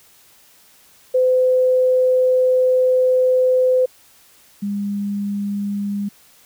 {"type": "tone pair in turn", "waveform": "sine", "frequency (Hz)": [510, 202.4], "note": ["C5", "G#3"], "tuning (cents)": [-44, -44], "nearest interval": "octave + major third", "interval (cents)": 1600, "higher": "first", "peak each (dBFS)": [-12, -20], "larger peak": "first", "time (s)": [[1.14, 3.86], [4.62, 6.09]], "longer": "first", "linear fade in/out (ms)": 10, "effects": ["white hiss -51 dBFS RMS until 6.45 s"]}